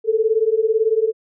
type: beating tone pair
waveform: sine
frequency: 432.1 / 450.1 Hz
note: A4 / A4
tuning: -31 / +39 cents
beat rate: 18 Hz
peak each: -18 / -17 dBFS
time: 0.04-1.13 s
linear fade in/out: 50 ms
effects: none